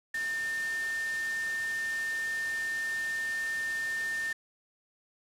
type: tone in noise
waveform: sine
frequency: 1800 Hz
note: A6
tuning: 39 cents sharp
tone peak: -30 dBFS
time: 0.14-4.33 s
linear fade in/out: 5 ms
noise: white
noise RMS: -42 dBFS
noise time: 0.14-4.33 s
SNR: +9 dB
effects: low-pass 9000 Hz 12 dB/octave